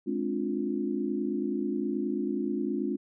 sine chord, D half-diminished seventh, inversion second, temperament just, 211.4 / 264.3 / 293.7 / 352.4 Hz, Ab3 / C4 / D4 / F4, +31 / +18 / 0 / +16 cents, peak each -33 dBFS, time 0.06-2.97 s, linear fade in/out 20 ms, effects none

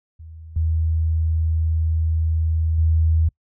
sine tone with level steps, 80.4 Hz, E2, 43 cents flat, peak -36 / -17 / -14 dBFS, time 0.19-3.29 s, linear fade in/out 10 ms, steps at 0.56 / 2.78 s, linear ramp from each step 5 ms, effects noise-tail reverb RT60 0.1 s tail -26 dB re dry

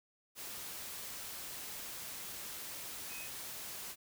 sine tone in noise, 2527 Hz, D#7, 26 cents sharp, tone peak -48 dBFS, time 3.08-3.3 s, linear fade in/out 50 ms, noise white, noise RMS -45 dBFS, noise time 0.35-3.96 s, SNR -6 dB, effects none

